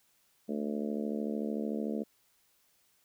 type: harmonic tone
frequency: 73.42 Hz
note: D2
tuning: in tune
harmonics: 3 / 4 / 5 / 6 / 7 / 8 / 9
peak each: -34 / -39 / -43 / -40 / -43 / -45 / -48 dBFS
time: 0.48-2.04 s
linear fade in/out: 20 ms
effects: white hiss -70 dBFS RMS until 3.04 s